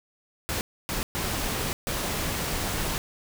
pink noise bursts at uneven times, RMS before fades -29 dBFS, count 4, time 0.49-0.61 / 0.89-1.03 / 1.15-1.73 / 1.87-2.98 s, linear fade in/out 0 ms, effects none

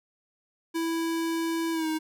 square tone with pitch glide, 329.8 to 314.7 Hz, E4 to D#4, +1 to +20 cents, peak -27 dBFS, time 0.74-1.99 s, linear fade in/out 20 ms, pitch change -81 cents, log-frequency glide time 1.72-1.88 s, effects none

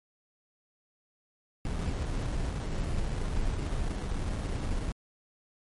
brown noise with sample-and-hold, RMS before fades -31 dBFS, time 1.65-4.92 s, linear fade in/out 2 ms, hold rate 2450 Hz, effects MP3 48 kbps

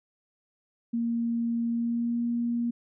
sine tone with pitch glide, 233.1 to 236.6 Hz, A#3 to A#3, 0 to +26 cents, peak -25 dBFS, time 0.93-2.71 s, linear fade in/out 10 ms, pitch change +26 cents, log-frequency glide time 1.69-2.22 s, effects none

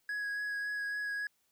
triangle tone with vibrato, 1665 Hz, G#6, 4 cents sharp, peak -32 dBFS, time 0.09-1.27 s, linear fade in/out 2 ms, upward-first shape sine, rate 3.6 Hz, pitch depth 13 cents each way, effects white hiss -75 dBFS RMS until 1.51 s

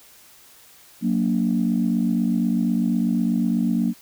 sine chord, Gb augmented, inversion none, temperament equal with one note detuned, 185 / 233.1 / 289.3 Hz, Gb3 / Bb3 / D4, 0 / 0 / -26 cents, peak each -22 / -20 / -26 dBFS, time 1.01-3.94 s, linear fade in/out 50 ms, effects tanh soft clip ceiling -10 dBFS + white hiss -50 dBFS RMS until 4.01 s

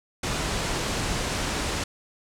pink low-pass noise, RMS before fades -28 dBFS, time 0.23-1.84 s, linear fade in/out 5 ms, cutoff 8800 Hz, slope 24 dB/octave, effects none

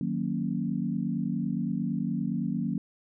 sine chord, D# minor seventh, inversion none, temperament equal, 155.56 / 185 / 233.1 / 277.2 Hz, D#3 / F#3 / A#3 / C#4, 0 / 0 / 0 / 0 cents, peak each -34 / -31 / -31 / -35 dBFS, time 0.01-2.78 s, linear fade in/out 2 ms, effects none

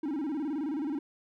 triangle tone with vibrato, 293.7 Hz, D4, in tune, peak -28 dBFS, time 0.03-0.99 s, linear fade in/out 5 ms, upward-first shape square, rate 19 Hz, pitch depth 130 cents each way, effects none

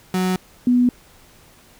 35% pulse / sine tone pair in turn, 184.7 / 246.2 Hz, F#3 / B3, -3 / -5 cents, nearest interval perfect fourth, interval 498 cents, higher second, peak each -16 / -12 dBFS, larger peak second, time 0.14-0.36 / 0.67-0.89 s, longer neither, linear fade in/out 2 ms, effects pink hiss -50 dBFS RMS until 1.79 s

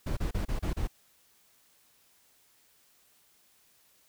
brown noise bursts, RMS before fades -30 dBFS, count 6, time 0.06-0.875 s, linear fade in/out 10 ms, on 110 ms, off 31 ms, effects white hiss -65 dBFS RMS until 4.08 s

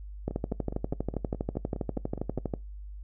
two click trains, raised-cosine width 2 ms, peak -16 / -23 dBFS, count 29 / 11, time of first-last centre 0.28-2.538 / 0.31-2.385 s, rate 12.4 / 4.82 Hz, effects noise-tail reverb RT60 0.2 s tail -22 dB re dry + added 50 Hz sine -39 dBFS peak until 3.03 s

